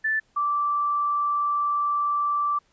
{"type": "tone pair in turn", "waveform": "sine", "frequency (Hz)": [1757, 1167.7], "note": ["A6", "D6"], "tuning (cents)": [-3, -10], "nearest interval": "perfect fifth", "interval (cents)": 707, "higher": "first", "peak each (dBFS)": -21, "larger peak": "neither", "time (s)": [[0.04, 0.2], [0.36, 2.59]], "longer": "second", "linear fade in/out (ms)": 10, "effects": ["pink hiss -65 dBFS RMS until 2.72 s", "resampled to 16000 Hz"]}